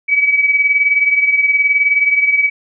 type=beating tone pair; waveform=sine; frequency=2278 / 2297 Hz; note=C#7 / D7; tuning=+47 / -39 cents; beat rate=19 Hz; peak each=-11 / -17 dBFS; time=0.08-2.5 s; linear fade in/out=20 ms; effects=none